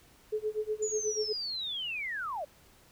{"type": "tone with tremolo", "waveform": "sine", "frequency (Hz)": 428.8, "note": "A4", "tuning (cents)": -45, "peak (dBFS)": -27, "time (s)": [0.32, 1.33], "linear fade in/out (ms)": 10, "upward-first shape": "sine", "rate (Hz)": 8.2, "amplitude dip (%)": 95}
{"type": "linear sweep", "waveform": "sine", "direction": "down", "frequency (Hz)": [7040, 541], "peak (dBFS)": -33, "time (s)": [0.82, 2.45], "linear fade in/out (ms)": 10}
{"effects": ["pink hiss -60 dBFS RMS until 2.91 s"]}